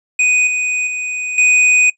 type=tone with level steps; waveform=square; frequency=2489 Hz; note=D#7; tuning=in tune; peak=-11 / -16 / -20 / -9 dBFS; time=0.19-1.9 s; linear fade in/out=5 ms; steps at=0.47 / 0.87 / 1.38 s; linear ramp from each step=2 ms; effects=noise-tail reverb RT60 0.1 s tail -20 dB re dry + resampled to 22050 Hz